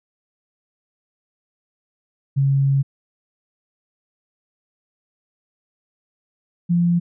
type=tone pair in turn; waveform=sine; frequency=137.5 / 172.91 Hz; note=C#3 / F3; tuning=-14 / -17 cents; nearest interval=major third; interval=397 cents; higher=second; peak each=-14 dBFS; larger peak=neither; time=2.36-2.83 / 6.69-7 s; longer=first; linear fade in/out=20 ms; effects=none